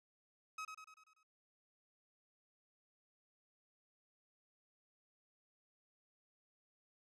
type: tone with echo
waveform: 30% pulse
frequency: 1274 Hz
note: D#6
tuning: 41 cents sharp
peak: -40 dBFS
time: 0.58-0.65 s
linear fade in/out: 5 ms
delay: 97 ms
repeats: 6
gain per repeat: -5 dB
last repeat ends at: 1.232 s
effects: low-pass 8000 Hz 12 dB/octave